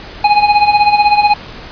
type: tone with tremolo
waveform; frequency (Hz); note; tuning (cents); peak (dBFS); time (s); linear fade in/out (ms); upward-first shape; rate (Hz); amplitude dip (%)
square; 830.6; G#5; 0; -5; 0.24-1.34; 5; sine; 16; 70
effects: pink hiss -31 dBFS RMS until 1.71 s + resampled to 11025 Hz